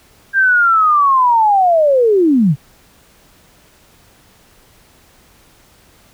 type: linear sweep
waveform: sine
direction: down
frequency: 1603 to 126.6 Hz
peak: -8 dBFS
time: 0.33-2.56 s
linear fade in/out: 50 ms
effects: pink hiss -49 dBFS RMS until 6.13 s